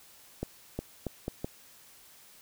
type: accelerating click train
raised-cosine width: 2 ms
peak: -19 dBFS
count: 5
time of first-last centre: 0.43-1.445 s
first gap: 360 ms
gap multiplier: 0.77
effects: white hiss -56 dBFS RMS until 2.41 s